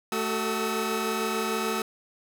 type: tone cluster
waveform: sawtooth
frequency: 219.9 / 377.4 / 446.5 / 1289 Hz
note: A3 / F#4 / A4 / E6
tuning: -1 / +34 / +25 / -39 cents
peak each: -28 dBFS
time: 0.12-1.82 s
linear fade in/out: 2 ms
effects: 10-bit